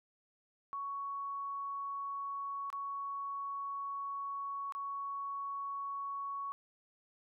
sine tone with dropouts, 1115 Hz, C#6, 10 cents sharp, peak -37 dBFS, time 0.73-6.52 s, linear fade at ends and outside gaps 0 ms, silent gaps 2.702-2.728 / 4.723-4.75 s, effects none

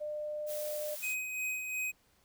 sine tone, 601 Hz, D5, 40 cents sharp, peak -35 dBFS, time 0-0.96 s, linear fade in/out 20 ms
blue noise, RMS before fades -43 dBFS, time 0.46-1.16 s, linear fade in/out 50 ms
square tone with tremolo, 2515 Hz, D#7, 18 cents sharp, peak -33 dBFS, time 1.02-1.92 s, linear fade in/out 20 ms, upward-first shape sine, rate 2.8 Hz, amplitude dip 45%
effects pink hiss -69 dBFS RMS until 2.24 s

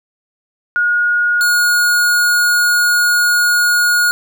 sine / square tone pair in turn, 1440 / 1440 Hz, F#6 / F#6, -47 / -47 cents, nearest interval unison, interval 0 cents, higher neither, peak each -11 dBFS, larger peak neither, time 0.76-1.41 / 1.41-4.11 s, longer second, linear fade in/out 0 ms, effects none

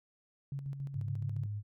sine tone with tremolo, 138.59 Hz, C#3, in tune, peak -35 dBFS, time 0.52-1.46 s, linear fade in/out 2 ms, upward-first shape square, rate 7.1 Hz, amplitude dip 50%
sine tone with vibrato, 103.83 Hz, G#2, in tune, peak -35 dBFS, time 0.93-1.63 s, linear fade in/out 50 ms, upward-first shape triangle, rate 14 Hz, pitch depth 10 cents each way
effects none

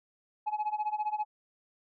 sine tone with tremolo, 848 Hz, G#5, 36 cents sharp, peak -24 dBFS, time 0.46-1.25 s, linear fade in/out 20 ms, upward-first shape sine, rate 15 Hz, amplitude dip 90%, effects tanh soft clip ceiling -26 dBFS

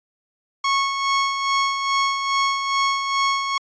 sawtooth tone with tremolo, 1100 Hz, C#6, 14 cents flat, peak -13 dBFS, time 0.64-3.58 s, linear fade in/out 5 ms, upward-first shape sine, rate 2.4 Hz, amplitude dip 50%, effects resampled to 16000 Hz

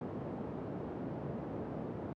pink band-pass noise, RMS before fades -41 dBFS, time 0.01-2.13 s, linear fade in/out 2 ms, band 140 to 560 Hz, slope 12 dB/octave, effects high-pass 60 Hz 12 dB/octave

